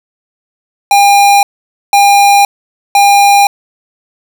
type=tone bursts; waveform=square; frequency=805 Hz; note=G5; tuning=46 cents sharp; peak=-4 dBFS; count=3; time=0.91-3.47 s; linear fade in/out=2 ms; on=520 ms; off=500 ms; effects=7-bit